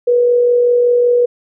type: tone with amplitude modulation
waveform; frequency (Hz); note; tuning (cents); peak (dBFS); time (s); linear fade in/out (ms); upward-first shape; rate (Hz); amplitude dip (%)
sine; 485.2; B4; -31; -7; 0.07-1.26; 10; sine; 45.3; 30
effects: none